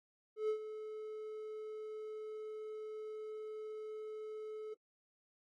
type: tone with ADSR envelope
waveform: triangle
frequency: 431.5 Hz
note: A4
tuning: 34 cents flat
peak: -29 dBFS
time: 0.36-4.74 s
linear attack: 130 ms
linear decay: 89 ms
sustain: -12 dB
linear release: 6 ms
effects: AAC 32 kbps